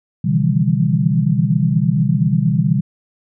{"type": "tone cluster", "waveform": "sine", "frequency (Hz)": [126.3, 144.5, 160.2, 168.7, 198.9], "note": ["B2", "D3", "E3", "E3", "G3"], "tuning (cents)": [39, -28, -49, 40, 25], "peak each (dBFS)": -19, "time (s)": [0.24, 2.81], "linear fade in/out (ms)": 10, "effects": []}